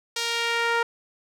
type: tone with band-pass filter sweep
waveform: sawtooth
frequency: 466.2 Hz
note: A#4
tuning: in tune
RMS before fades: -25 dBFS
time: 0.16-0.83 s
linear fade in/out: 5 ms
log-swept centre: 4800 to 1300 Hz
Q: 1.1
effects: none